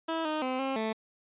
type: tone with pitch steps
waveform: 15% pulse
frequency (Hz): 325.6 / 308.6 / 257.6 / 267.9 / 220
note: E4 / D#4 / C4 / C4 / A3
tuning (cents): -21 / -14 / -27 / +41 / 0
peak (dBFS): -23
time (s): 0.08-0.93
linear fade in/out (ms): 10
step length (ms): 170
effects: resampled to 8000 Hz